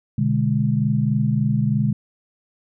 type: chord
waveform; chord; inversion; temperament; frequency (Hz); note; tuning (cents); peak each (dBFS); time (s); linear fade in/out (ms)
sine; G# diminished; first; equal; 123.47 / 146.83 / 207.7; B2 / D3 / G#3; 0 / 0 / 0; -21; 0.18-1.93; 5
effects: none